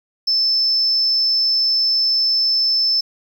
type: tone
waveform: triangle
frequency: 5274 Hz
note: E8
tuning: in tune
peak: -11 dBFS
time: 0.27-3.01 s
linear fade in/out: 10 ms
effects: tanh soft clip ceiling -12 dBFS + 8-bit